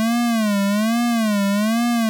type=tone with vibrato; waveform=square; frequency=217.7 Hz; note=A3; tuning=18 cents flat; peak=-17 dBFS; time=0-2.09 s; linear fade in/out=0 ms; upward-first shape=sine; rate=1.2 Hz; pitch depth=160 cents each way; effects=none